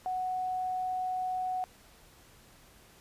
sine tone, 740 Hz, F#5, in tune, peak -30 dBFS, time 0.06-1.64 s, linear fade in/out 0 ms, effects pink hiss -58 dBFS RMS until 3 s + resampled to 32000 Hz

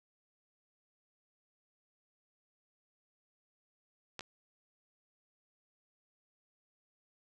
clicks, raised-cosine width 0.2 ms, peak -24 / -27 dBFS, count 2, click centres 4.193 / 4.208 s, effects none

